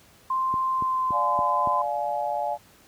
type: tone with pitch glide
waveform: sine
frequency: 1046 to 1021.5 Hz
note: C6 to C6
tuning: -1 to -42 cents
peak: -22 dBFS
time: 0.3-1.82 s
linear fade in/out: 5 ms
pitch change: -41 cents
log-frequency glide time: 0.7-1.42 s
type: click train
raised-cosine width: 3 ms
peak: -22 dBFS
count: 5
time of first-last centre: 0.54-1.673 s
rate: 3.53 Hz
type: chord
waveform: sine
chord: D diminished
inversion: none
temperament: just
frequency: 587.3 / 704.8 / 845.8 Hz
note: D5 / F5 / Ab5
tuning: 0 / +16 / +31 cents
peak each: -30 / -29 / -28 dBFS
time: 1.11-2.58 s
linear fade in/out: 50 ms
effects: pink hiss -55 dBFS RMS until 2.87 s + high-pass 60 Hz 12 dB/octave